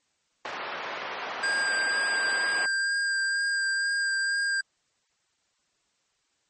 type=band-pass noise; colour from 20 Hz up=pink; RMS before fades=-35 dBFS; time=0.45-2.66 s; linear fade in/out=2 ms; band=660 to 2300 Hz; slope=12 dB/octave
type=tone with vibrato; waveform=square; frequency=1600 Hz; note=G6; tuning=35 cents sharp; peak=-25 dBFS; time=1.43-4.61 s; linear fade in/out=5 ms; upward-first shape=sine; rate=2.1 Hz; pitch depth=15 cents each way
effects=white hiss -72 dBFS RMS until 6.49 s + MP3 32 kbps